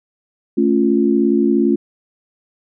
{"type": "chord", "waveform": "sine", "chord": "A augmented", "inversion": "none", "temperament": "equal", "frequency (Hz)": [220, 277.2, 349.2], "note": ["A3", "C#4", "E#4"], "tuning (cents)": [0, 0, 0], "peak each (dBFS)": -16, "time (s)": [0.57, 1.76], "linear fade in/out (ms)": 10, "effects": []}